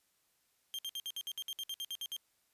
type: tone bursts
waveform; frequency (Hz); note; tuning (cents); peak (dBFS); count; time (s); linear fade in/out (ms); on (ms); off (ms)
40% pulse; 3181; G7; +25; -37; 14; 0.74-2.165; 0; 47; 59
effects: white hiss -75 dBFS RMS until 2.53 s + resampled to 32000 Hz